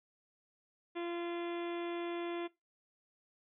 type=harmonic tone; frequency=344.1 Hz; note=F4; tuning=26 cents flat; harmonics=1 / 2 / 3 / 4 / 5 / 6 / 7 / 8 / 9 / 10; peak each=-37 / -46 / -49 / -53 / -53 / -52 / -53 / -56 / -60 / -55 dBFS; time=0.95-2.48 s; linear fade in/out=20 ms; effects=noise-tail reverb RT60 0.2 s tail -19 dB re dry